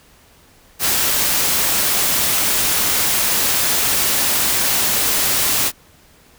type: noise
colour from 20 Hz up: white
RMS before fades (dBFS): -17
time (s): 0.79-5.72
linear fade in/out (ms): 50
effects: pink hiss -50 dBFS RMS until 6.38 s